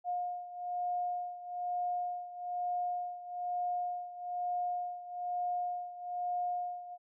sine beating tone pair, 713 / 714.1 Hz, F5 / F5, +36 / +38 cents, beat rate 1.1 Hz, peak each -35 / -39 dBFS, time 0.04-6.98 s, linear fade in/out 50 ms, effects none

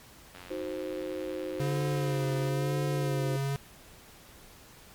click train, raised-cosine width 0.3 ms, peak -30 dBFS, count 193, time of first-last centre 0.35-2.486 s, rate 89.9 Hz
sine chord, C diminished, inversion first, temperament equal, 311.1 / 370 / 523.3 Hz, Eb4 / Gb4 / C5, 0 / 0 / 0 cents, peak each -38 / -37 / -36 dBFS, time 0.5-3.37 s, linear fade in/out 10 ms
square tone with vibrato, 140.8 Hz, C#3, 27 cents sharp, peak -29 dBFS, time 1.6-3.56 s, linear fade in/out 0 ms, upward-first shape sine, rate 1 Hz, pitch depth 45 cents each way
effects pink hiss -53 dBFS RMS until 4.94 s + MP3 96 kbps

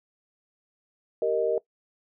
sine chord, Eb major, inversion first, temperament equal with one note detuned, 390 / 466.2 / 622.3 Hz, G4 / Bb4 / Eb5, -9 / 0 / 0 cents, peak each -30 / -24 / -27 dBFS, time 1.22-1.58 s, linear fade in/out 2 ms, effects noise-tail reverb RT60 0.1 s tail -20 dB re dry

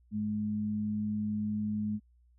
sine tone pair together, 102.18 / 211.2 Hz, G#2 / G#3, -28 / +29 cents, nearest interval octave + minor second, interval 1257 cents, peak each -40 / -30 dBFS, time 0.11-2 s, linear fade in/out 50 ms, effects added 60 Hz sine -61 dBFS peak until 2.38 s

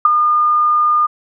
sine tone with ADSR envelope, 1214 Hz, D#6, 43 cents flat, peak -3 dBFS, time 0.05-1.07 s, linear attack 4 ms, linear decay 14 ms, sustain -7 dB, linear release 15 ms, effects none

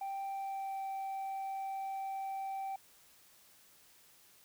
sine tone with pitch glide, 784 to 776.8 Hz, G5 to G5, 0 to -16 cents, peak -34 dBFS, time 0.01-2.76 s, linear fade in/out 5 ms, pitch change -16 cents, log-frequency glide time 0.28-0.82 s, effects tanh soft clip ceiling -36 dBFS + white hiss -63 dBFS RMS until 4.44 s

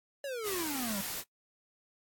square exponential sweep, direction down, 577 to 189 Hz, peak -36 dBFS, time 0.24-1.01 s, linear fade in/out 2 ms
white noise, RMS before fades -38 dBFS, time 0.43-1.24 s, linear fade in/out 50 ms
effects noise-tail reverb RT60 0.1 s tail -19 dB re dry + AAC 64 kbps

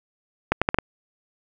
accelerating click train, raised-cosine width 0.5 ms, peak -3 dBFS, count 5, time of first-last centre 0.52-0.787 s, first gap 96 ms, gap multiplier 0.76, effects none

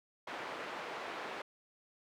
pink band-pass noise, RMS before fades -43 dBFS, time 0.27-1.42 s, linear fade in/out 5 ms, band 470 to 2300 Hz, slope 12 dB/octave, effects none

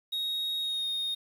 triangle tone with pitch glide, 3761 to 3705 Hz, A#7 to A#7, +15 to -11 cents, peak -28 dBFS, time 0.12-1.15 s, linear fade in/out 10 ms, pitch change -26 cents, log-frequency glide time 0.6-0.85 s, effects 9-bit

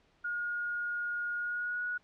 sine tone with pitch glide, 1432 to 1459.6 Hz, F6 to F#6, +43 to -24 cents, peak -32 dBFS, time 0.24-1.98 s, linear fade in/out 10 ms, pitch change +33 cents, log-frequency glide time 1.36-1.83 s, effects pink hiss -68 dBFS RMS until 2.03 s + low-pass 4000 Hz 12 dB/octave

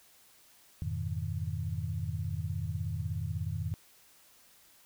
sine chord, F half-diminished seventh, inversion none, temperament equal, 87.31 / 103.83 / 123.47 / 155.56 Hz, F2 / Ab2 / Cb3 / Eb3, 0 / 0 / 0 / 0 cents, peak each -36 / -37 / -40 / -38 dBFS, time 0.82-3.74 s, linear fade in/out 0 ms, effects white hiss -61 dBFS RMS until 4.85 s

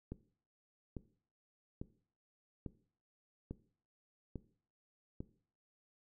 click train, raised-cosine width 3 ms, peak -29 dBFS, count 7, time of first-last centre 0.12-5.205 s, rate 1.18 Hz, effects noise-tail reverb RT60 0.5 s tail -17 dB re dry

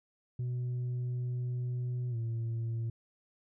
sine tone with pitch glide, 123.7 to 114.75 Hz, B2 to A#2, +3 to -27 cents, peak -29 dBFS, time 0.39-2.9 s, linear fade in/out 5 ms, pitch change -130 cents, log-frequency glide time 2.1-2.16 s, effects tanh soft clip ceiling -31 dBFS

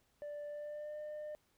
sine tone with pitch glide, 587.3 to 603.1 Hz, D5 to D5, 0 to +46 cents, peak -39 dBFS, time 0.22-1.35 s, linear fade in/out 0 ms, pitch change +46 cents, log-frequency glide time 0.47-0.99 s, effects tanh soft clip ceiling -41 dBFS + pink hiss -75 dBFS RMS until 1.57 s

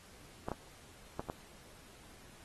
clicks, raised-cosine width 1 ms, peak -23 dBFS, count 4, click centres 0.485 / 0.517 / 1.195 / 1.299 s, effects pink hiss -58 dBFS RMS until 2.44 s + AAC 32 kbps

